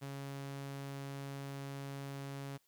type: tone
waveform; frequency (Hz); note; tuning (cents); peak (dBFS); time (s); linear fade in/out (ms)
sawtooth; 138.59; C#3; 0; -38; 0.01-2.58; 20
effects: white hiss -75 dBFS RMS until 2.67 s